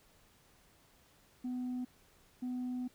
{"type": "tone pair in turn", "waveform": "sine", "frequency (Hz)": [250, 250], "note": ["B3", "B3"], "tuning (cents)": [21, 21], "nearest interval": "unison", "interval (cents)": 0, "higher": "neither", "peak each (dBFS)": [-33, -33], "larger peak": "neither", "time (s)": [[1.44, 1.85], [2.42, 2.88]], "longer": "second", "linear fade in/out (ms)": 10, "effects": ["tanh soft clip ceiling -34 dBFS", "pink hiss -66 dBFS RMS until 2.94 s"]}